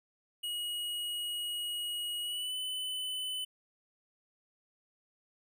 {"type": "tone with pitch glide", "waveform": "square", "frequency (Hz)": [2900, 3013], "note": ["F#7", "F#7"], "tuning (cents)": [-35, 31], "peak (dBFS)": -35, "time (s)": [0.43, 3.45], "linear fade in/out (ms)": 10, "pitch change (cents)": 66, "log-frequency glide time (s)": [2.22, 2.57], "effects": []}